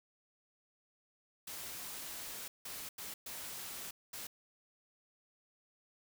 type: noise bursts at uneven times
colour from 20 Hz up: white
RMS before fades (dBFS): -45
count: 5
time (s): 1.47-2.48 / 2.65-2.89 / 2.98-3.14 / 3.26-3.91 / 4.13-4.27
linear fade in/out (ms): 5
effects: none